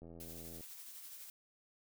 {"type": "click train", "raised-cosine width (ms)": 2, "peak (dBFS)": -40, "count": 50, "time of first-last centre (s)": [0.02, 0.608], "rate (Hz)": 83.3}
{"type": "noise with tremolo", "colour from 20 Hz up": "blue", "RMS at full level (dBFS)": -50, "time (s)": [0.2, 1.3], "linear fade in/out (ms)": 2, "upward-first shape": "sine", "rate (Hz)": 12, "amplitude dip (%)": 35}
{"effects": []}